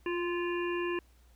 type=harmonic tone with a mistuned harmonic; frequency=346.8 Hz; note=F4; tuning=12 cents flat; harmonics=1 / 3 / 5 / 7 / 8; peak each=-31 / -39 / -41 / -44 / -43 dBFS; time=0.06-0.99 s; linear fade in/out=2 ms; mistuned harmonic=1; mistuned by=+17 cents; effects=added 60 Hz sine -59 dBFS peak until 1.35 s + pink hiss -68 dBFS RMS until 1.35 s